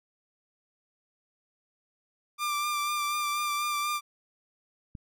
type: tone with vibrato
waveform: sawtooth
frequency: 1186 Hz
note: D6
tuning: 17 cents sharp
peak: -24 dBFS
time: 2.38-4.01 s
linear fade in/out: 50 ms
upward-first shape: sine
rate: 4.1 Hz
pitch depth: 22 cents each way
type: click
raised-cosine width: 5 ms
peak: -28 dBFS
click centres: 4.952 s
effects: none